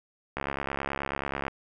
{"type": "click train", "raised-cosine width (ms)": 0.5, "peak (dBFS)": -15, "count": 78, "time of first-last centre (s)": [0.37, 1.481], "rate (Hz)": 69.3, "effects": []}